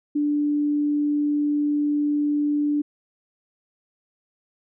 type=tone; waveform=sine; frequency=293.7 Hz; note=D4; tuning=in tune; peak=-19 dBFS; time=0.15-2.82 s; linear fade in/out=10 ms; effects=none